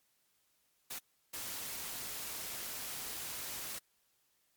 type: noise bursts at uneven times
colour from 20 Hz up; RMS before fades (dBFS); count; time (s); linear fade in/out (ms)
white; -42; 2; 0.9-0.99 / 1.33-3.79; 10
effects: white hiss -75 dBFS RMS until 4.56 s + MP3 96 kbps